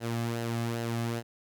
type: tone with flanger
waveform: sawtooth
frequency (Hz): 116.54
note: A#2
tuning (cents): 0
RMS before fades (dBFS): -32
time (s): 0-1.23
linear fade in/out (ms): 50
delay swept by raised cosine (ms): 0.85 to 2.15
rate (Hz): 2.5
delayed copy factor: -0.5
effects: none